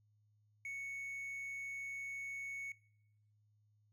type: tone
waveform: triangle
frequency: 2217 Hz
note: C#7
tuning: in tune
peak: -40 dBFS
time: 0.65-2.72 s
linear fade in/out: 2 ms
effects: noise-tail reverb RT60 0.8 s tail -22 dB re dry + added 105 Hz sine -70 dBFS peak until 3.92 s